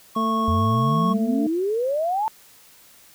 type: tone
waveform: triangle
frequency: 1100 Hz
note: C#6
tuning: 14 cents flat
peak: -20 dBFS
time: 0.15-1.14 s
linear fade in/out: 20 ms
type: harmonic tone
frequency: 223.5 Hz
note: A3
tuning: 27 cents sharp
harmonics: 1 / 2 / 3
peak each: -23 / -31 / -32 dBFS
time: 0.16-1.47 s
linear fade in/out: 5 ms
type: exponential sweep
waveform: sine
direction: up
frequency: 82.7 to 904 Hz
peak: -20 dBFS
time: 0.48-2.28 s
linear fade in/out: 0 ms
effects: white hiss -51 dBFS RMS until 3.14 s